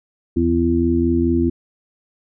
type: harmonic tone with a mistuned harmonic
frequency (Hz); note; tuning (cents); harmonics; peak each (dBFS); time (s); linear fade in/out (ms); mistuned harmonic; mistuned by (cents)
84.7; E2; +48; 1 / 2 / 3 / 4; -21 / -27 / -18 / -18; 0.36-1.5; 10; 1; -100
effects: none